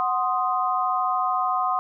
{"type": "chord", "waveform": "sine", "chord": "C diminished", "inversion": "second", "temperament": "equal", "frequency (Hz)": [740, 1046.5, 1244.5], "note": ["Gb5", "C6", "Eb6"], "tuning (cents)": [0, 0, 0], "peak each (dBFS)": -25, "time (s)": [0, 1.79], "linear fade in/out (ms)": 0, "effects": []}